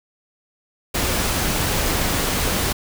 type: noise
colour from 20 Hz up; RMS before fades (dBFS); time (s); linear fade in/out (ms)
pink; -21; 0.94-2.73; 10
effects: none